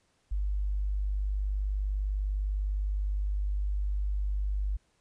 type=tone; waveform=sine; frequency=49.86 Hz; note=G1; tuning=30 cents sharp; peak=-27 dBFS; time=0.31-4.77 s; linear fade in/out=10 ms; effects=pink hiss -71 dBFS RMS until 5 s + resampled to 22050 Hz